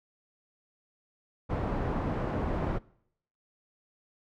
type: low-pass noise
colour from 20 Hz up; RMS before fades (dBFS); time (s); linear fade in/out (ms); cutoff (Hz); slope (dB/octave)
pink; -31; 1.49-2.79; 20; 960; 12
effects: noise-tail reverb RT60 0.7 s tail -23 dB re dry